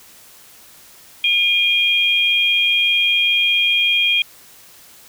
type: tone pair together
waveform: sine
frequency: 2424 / 3239 Hz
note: D#7 / G#7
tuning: -46 / -44 cents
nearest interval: perfect fourth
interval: 502 cents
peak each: -16 dBFS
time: 1.24-4.22 s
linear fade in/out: 2 ms
effects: white hiss -45 dBFS RMS until 5.08 s